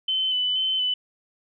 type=tone with vibrato; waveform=sine; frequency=3032 Hz; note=F#7; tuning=42 cents sharp; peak=-21 dBFS; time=0.08-0.94 s; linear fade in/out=5 ms; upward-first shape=square; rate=2.1 Hz; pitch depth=18 cents each way; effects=none